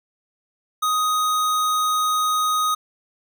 square tone, 1250 Hz, D#6, 8 cents sharp, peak -19 dBFS, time 0.82-2.75 s, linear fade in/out 10 ms, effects none

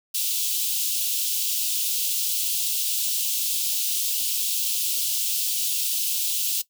white high-pass noise, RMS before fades -25 dBFS, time 0.14-6.62 s, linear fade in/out 10 ms, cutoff 2800 Hz, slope 48 dB/octave, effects noise-tail reverb RT60 0.1 s tail -17 dB re dry

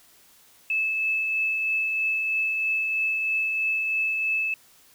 sine tone with tremolo, 2613 Hz, E7, 16 cents flat, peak -21 dBFS, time 0.7-4.54 s, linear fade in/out 2 ms, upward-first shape triangle, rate 3.1 Hz, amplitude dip 30%, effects white hiss -56 dBFS RMS until 4.94 s

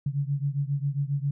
sine beating tone pair, 138.59 / 145.99 Hz, C#3 / D3, 0 / -10 cents, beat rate 7.4 Hz, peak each -27 / -29 dBFS, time 0.06-1.31 s, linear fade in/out 5 ms, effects none

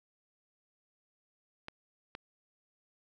clicks, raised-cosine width 0.3 ms, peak -25 dBFS, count 2, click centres 1.684 / 2.151 s, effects none

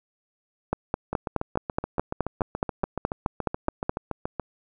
two click trains, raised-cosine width 1 ms, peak -9 / -14 dBFS, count 16 / 24, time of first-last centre 0.73-3.895 / 1.13-4.397 s, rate 4.74 / 7.04 Hz, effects none

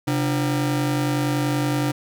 40% pulse ring-modulated tone, 213.8 Hz, A3, 49 cents flat, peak -16 dBFS, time 0.07-1.92 s, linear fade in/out 10 ms, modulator 81.6 Hz, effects none

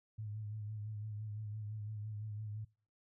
sine tone with vibrato, 106.4 Hz, G#2, 42 cents sharp, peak -40 dBFS, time 0.18-2.65 s, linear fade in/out 10 ms, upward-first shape sine, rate 5.9 Hz, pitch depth 44 cents each way, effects noise-tail reverb RT60 0.5 s tail -26 dB re dry

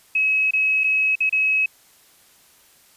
sine tone with dropouts, 2562 Hz, E7, 50 cents flat, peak -16 dBFS, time 0.15-1.66 s, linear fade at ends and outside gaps 5 ms, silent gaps 0.509-0.534 / 0.837-0.841 / 1.155-1.204 / 1.295-1.325 s, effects white hiss -54 dBFS RMS until 2.96 s + resampled to 32000 Hz

